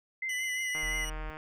sine tone with vibrato, 2038 Hz, C7, 46 cents flat, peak -31 dBFS, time 0.22-1.05 s, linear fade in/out 5 ms, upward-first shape triangle, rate 5.7 Hz, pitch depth 46 cents each way
20% pulse tone with pitch glide, 2958 to 2916 Hz, F#7 to F#7, -1 to -26 cents, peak -32 dBFS, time 0.29-1.1 s, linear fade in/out 5 ms, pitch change -25 cents, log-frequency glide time 0.4-0.73 s
click train, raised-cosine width 0.5 ms, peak -28 dBFS, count 97, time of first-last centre 0.75-1.369 s, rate 155 Hz
sine tone, 42.11 Hz, E1, 38 cents sharp, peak -35 dBFS, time 0.83-1.3 s, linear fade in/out 0 ms
effects none

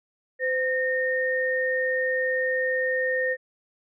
sine tone pair together, 513 / 1837.7 Hz, C5 / A#6, -34 / -25 cents, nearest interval octave + minor seventh, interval 2209 cents, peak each -25 dBFS, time 0.39-3.37 s, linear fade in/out 50 ms, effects none

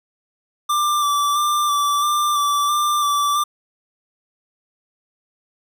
square tone with vibrato, 1174.7 Hz, D6, in tune, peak -17 dBFS, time 0.69-3.44 s, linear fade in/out 10 ms, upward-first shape square, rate 1.5 Hz, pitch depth 19 cents each way, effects none

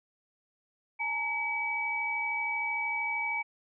sine tone cluster, 843 / 916 / 2282 Hz, G#5 / A#5 / C#7, +26 / -31 / +50 cents, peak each -39 / -37 / -30 dBFS, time 0.99-3.43 s, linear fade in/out 20 ms, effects none

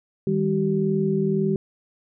sine tone cluster, 158.6 / 200.4 / 383.7 Hz, D#3 / G3 / G4, +33 / +38 / -37 cents, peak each -25 / -23 / -23 dBFS, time 0.27-1.56 s, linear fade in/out 2 ms, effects none

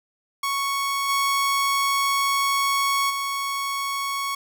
sawtooth tone with level steps, 1108.7 Hz, C#6, in tune, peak -19 / -16 / -21 dBFS, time 0.43-4.35 s, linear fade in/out 5 ms, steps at 1.08 / 3.09 s, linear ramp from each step 20 ms, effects none

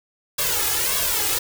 white noise with flanger, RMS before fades -22 dBFS, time 0.38-1.39 s, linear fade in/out 10 ms, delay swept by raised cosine 1.8 to 2.4 ms, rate 1.7 Hz, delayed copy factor +0.9, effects none

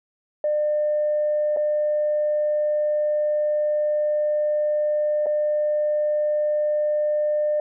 sine tone with dropouts, 600 Hz, D5, 37 cents sharp, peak -18 dBFS, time 0.44-7.6 s, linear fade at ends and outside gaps 2 ms, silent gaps 1.564-1.57 / 5.26-5.266 s, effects tanh soft clip ceiling -14 dBFS

